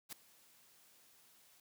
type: noise with ADSR envelope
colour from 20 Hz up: white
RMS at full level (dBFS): -44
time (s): 0.09-1.6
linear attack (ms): 36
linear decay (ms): 4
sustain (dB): -22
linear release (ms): 3
effects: high-pass 80 Hz 12 dB/octave